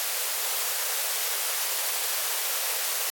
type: high-pass noise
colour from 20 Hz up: white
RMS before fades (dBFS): -28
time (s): 0-3.1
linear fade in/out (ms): 0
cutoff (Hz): 430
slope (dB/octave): 48
effects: AAC 64 kbps